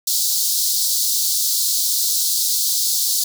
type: high-pass noise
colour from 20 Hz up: pink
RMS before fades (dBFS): -19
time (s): 0.07-3.24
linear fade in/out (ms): 5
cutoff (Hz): 4000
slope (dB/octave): 48
effects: none